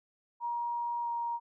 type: tone with pitch glide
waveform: sine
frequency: 948 to 940.9 Hz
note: A#5 to A#5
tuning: +29 to +16 cents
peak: -31 dBFS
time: 0.4-1.4 s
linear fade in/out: 50 ms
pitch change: -13 cents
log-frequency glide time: 1.03-1.08 s
effects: none